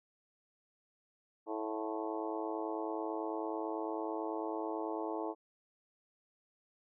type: harmonic tone with a mistuned harmonic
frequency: 109.1 Hz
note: A2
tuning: 14 cents flat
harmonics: 3 / 4 / 5 / 6 / 7 / 8 / 9 / 10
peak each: -40 / -41 / -46 / -44 / -47 / -43 / -50 / -49 dBFS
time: 1.46-5.35 s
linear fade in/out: 50 ms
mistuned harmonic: 7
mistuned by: -68 cents
effects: none